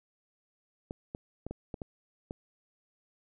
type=clicks; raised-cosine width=2 ms; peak=-24 dBFS; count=7; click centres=0.909 / 1.149 / 1.466 / 1.51 / 1.742 / 1.818 / 2.309 s; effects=none